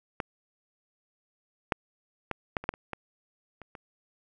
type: clicks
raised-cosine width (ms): 0.5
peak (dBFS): -15 / -9 / -15 / -12 / -24 / -10 / -28 / -19 / -29 / -28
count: 10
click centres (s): 0.202 / 1.722 / 2.313 / 2.568 / 2.64 / 2.691 / 2.739 / 2.933 / 3.617 / 3.752
effects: none